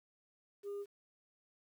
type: tone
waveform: sine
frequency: 404.4 Hz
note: G#4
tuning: 46 cents flat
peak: -37 dBFS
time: 0.63-0.86 s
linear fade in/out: 50 ms
effects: tanh soft clip ceiling -38 dBFS + 11-bit